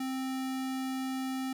square tone, 262.4 Hz, C4, 5 cents sharp, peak -33 dBFS, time 0-1.53 s, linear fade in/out 5 ms, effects none

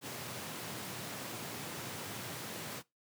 pink high-pass noise, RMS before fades -43 dBFS, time 0.01-2.83 s, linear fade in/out 50 ms, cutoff 100 Hz, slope 48 dB/octave, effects noise-tail reverb RT60 0.2 s tail -21 dB re dry

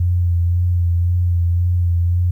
sine tone with vibrato, 87.31 Hz, F2, in tune, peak -13 dBFS, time 0-2.31 s, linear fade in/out 5 ms, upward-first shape sine, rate 1.9 Hz, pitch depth 27 cents each way, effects 9-bit

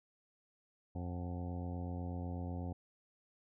harmonic tone with a mistuned harmonic, 88.1 Hz, F2, 16 cents sharp, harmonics 1 / 2 / 3 / 4 / 5 / 6 / 7 / 8 / 9 / 10, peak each -40 / -45 / -46 / -55 / -56 / -53 / -60 / -53 / -59 / -61 dBFS, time 0.95-2.73 s, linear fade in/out 5 ms, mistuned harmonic 8, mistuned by +67 cents, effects none

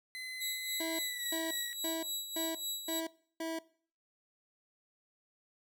30% pulse tone with pitch glide, 2036 to 1921.7 Hz, C7 to B6, -48 to -48 cents, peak -38 dBFS, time 0.15-1.73 s, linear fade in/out 0 ms, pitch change -100 cents, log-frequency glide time 0.97-1.3 s
20% pulse tone with tremolo, 3900 Hz, B7, 23 cents flat, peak -29 dBFS, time 0.4-3.01 s, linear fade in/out 20 ms, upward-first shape sine, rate 3.6 Hz, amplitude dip 65%
25% pulse tone bursts, 325.9 Hz, E4, 20 cents flat, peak -32 dBFS, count 6, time 0.8-3.59 s, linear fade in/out 5 ms, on 190 ms, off 330 ms
effects noise-tail reverb RT60 0.5 s tail -21 dB re dry

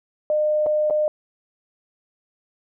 sine tone with dropouts, 607 Hz, D#5, 43 cents flat, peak -17 dBFS, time 0.3-1.08 s, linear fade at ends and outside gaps 1 ms, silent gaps 0.662-0.666 / 0.9-0.907 s, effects none

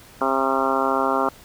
harmonic tone with a mistuned harmonic, 134 Hz, C3, 42 cents sharp, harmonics 2 / 3 / 4 / 5 / 6 / 7 / 8 / 9 / 10, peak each -27 / -27 / -27 / -27 / -27 / -27 / -27 / -27 / -27 dBFS, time 0.21-1.29 s, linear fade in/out 2 ms, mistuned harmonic 10, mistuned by +33 cents, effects pink hiss -47 dBFS RMS until 1.44 s

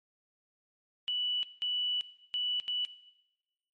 sine tone bursts at uneven times, 2960 Hz, F#7, in tune, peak -29 dBFS, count 4, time 1.08-1.43 / 1.62-2.01 / 2.34-2.6 / 2.68-2.85 s, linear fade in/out 0 ms, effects noise-tail reverb RT60 1.0 s tail -17 dB re dry + MP3 48 kbps

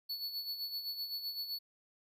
square tone with tremolo, 4430 Hz, C#8, 2 cents flat, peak -36 dBFS, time 0.09-1.59 s, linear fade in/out 10 ms, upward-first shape sine, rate 7.8 Hz, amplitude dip 60%, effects none

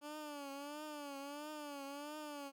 15% pulse tone with vibrato, 290.3 Hz, D4, 20 cents flat, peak -39 dBFS, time 0.01-2.52 s, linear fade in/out 50 ms, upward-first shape triangle, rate 1.5 Hz, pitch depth 100 cents each way, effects none

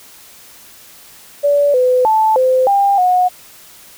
sine tone with pitch steps, 575 / 504 / 875 / 515 / 798 / 728 Hz, D5 / B4 / A5 / C5 / G5 / F#5, -37 / +35 / -10 / -28 / +31 / -28 cents, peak -9 dBFS, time 1.43-3.29 s, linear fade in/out 20 ms, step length 310 ms, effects white hiss -41 dBFS RMS until 3.97 s

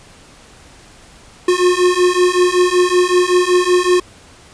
square beating tone pair, 357.1 / 362.4 Hz, F4 / F#4, +39 / -36 cents, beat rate 5.3 Hz, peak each -15 / -14 dBFS, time 1.48-4 s, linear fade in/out 5 ms, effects pink hiss -43 dBFS RMS until 4.53 s + resampled to 22050 Hz

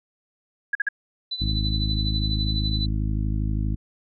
sine tone bursts, 1647 Hz, G#6, 15 cents flat, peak -19 dBFS, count 3, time 0.73-0.888 s, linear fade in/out 5 ms, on 22 ms, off 46 ms
sine tone with tremolo, 3995 Hz, B7, 19 cents sharp, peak -24 dBFS, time 1.31-2.86 s, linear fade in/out 5 ms, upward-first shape triangle, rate 12 Hz, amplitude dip 80%
harmonic tone, 52.5 Hz, G#1, 19 cents sharp, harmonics 1 / 2 / 3 / 4 / 5 / 6, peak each -24 / -27 / -33 / -33 / -37 / -38 dBFS, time 1.4-3.76 s, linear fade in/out 20 ms
effects none

